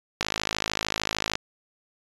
click train, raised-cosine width 0.2 ms, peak -7 dBFS, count 62, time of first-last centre 0.21-1.354 s, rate 53.3 Hz, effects resampled to 24000 Hz

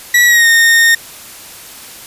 40% pulse tone with pitch glide, 1937 to 1841 Hz, B6 to A#6, -34 to -22 cents, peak -5 dBFS, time 0.14-0.95 s, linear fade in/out 5 ms, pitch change -88 cents, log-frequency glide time 0.25-0.47 s, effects white hiss -33 dBFS RMS until 2.06 s + resampled to 32000 Hz

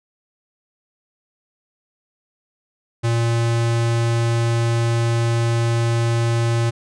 square tone, 116.54 Hz, A#2, in tune, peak -17 dBFS, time 3.03-6.71 s, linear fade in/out 20 ms, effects resampled to 22050 Hz

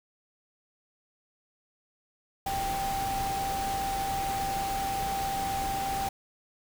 sine tone in noise, 784 Hz, G5, in tune, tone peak -29 dBFS, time 2.46-6.09 s, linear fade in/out 5 ms, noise pink, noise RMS -36 dBFS, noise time 2.46-6.09 s, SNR +4 dB, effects none

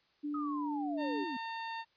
sine tone with pitch glide, 293.7 to 292 Hz, D4 to D4, 0 to -10 cents, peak -34 dBFS, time 0.23-1.25 s, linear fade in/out 20 ms, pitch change -10 cents, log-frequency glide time 0.53-1 s
sine linear sweep, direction down, 1279 to 233.1 Hz, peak -38 dBFS, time 0.34-1.37 s, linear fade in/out 5 ms
sawtooth tone, 909 Hz, A#5, 44 cents flat, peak -34 dBFS, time 0.97-1.85 s, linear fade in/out 50 ms
effects white hiss -71 dBFS RMS until 1.96 s + resampled to 11025 Hz

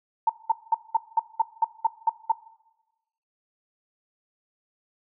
sine tone bursts, 899 Hz, A5, 37 cents sharp, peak -16 dBFS, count 10, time 0.27-2.32 s, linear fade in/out 5 ms, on 25 ms, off 200 ms, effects noise-tail reverb RT60 1.0 s tail -18 dB re dry

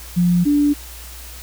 sine tone pair in turn, 176 / 291 Hz, F3 / D4, +14 / -16 cents, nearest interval major sixth, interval 870 cents, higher second, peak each -12 dBFS, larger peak neither, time 0.16-0.45 / 0.45-0.74 s, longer neither, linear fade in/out 20 ms, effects added 60 Hz sine -36 dBFS peak until 1.42 s + white hiss -38 dBFS RMS until 1.42 s

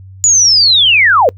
sine linear sweep, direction down, 7000 to 444 Hz, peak -5 dBFS, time 0.24-1.29 s, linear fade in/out 0 ms, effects noise-tail reverb RT60 0.1 s tail -25 dB re dry + added 95 Hz sine -31 dBFS peak until 1.37 s

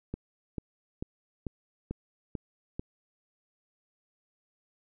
click train, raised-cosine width 3 ms, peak -21 dBFS, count 7, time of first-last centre 0.14-2.795 s, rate 2.26 Hz, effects none

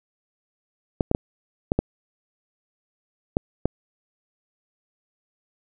clicks, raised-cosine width 2 ms, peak -6 dBFS, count 7, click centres 1.008 / 1.114 / 1.149 / 1.719 / 1.79 / 3.369 / 3.656 s, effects none

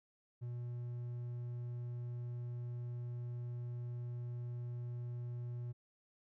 triangle tone, 120.9 Hz, B2, 36 cents flat, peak -38 dBFS, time 0.41-5.73 s, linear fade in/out 20 ms, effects none

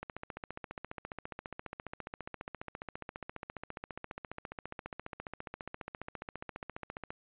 click train, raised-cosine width 0.5 ms, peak -25 dBFS, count 105, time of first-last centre 0.03-7.105 s, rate 14.7 Hz, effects resampled to 8000 Hz

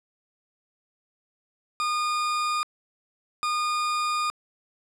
40% pulse tone pair in turn, 1220 / 1220 Hz, D#6 / D#6, -34 / -34 cents, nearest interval unison, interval 0 cents, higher neither, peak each -23 dBFS, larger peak neither, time 1.8-2.63 / 3.43-4.3 s, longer second, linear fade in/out 0 ms, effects low-pass 9000 Hz 12 dB/octave + 10-bit

